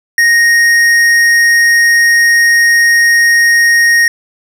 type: tone with tanh clipping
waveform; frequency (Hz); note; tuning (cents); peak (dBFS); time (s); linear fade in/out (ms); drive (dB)
sine; 1864.7; A#6; 0; -7; 0.18-4.08; 2; 13
effects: none